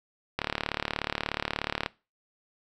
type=click train; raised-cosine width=0.3 ms; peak=-11 dBFS; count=55; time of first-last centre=0.39-1.861 s; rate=36.7 Hz; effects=noise-tail reverb RT60 0.3 s tail -21 dB re dry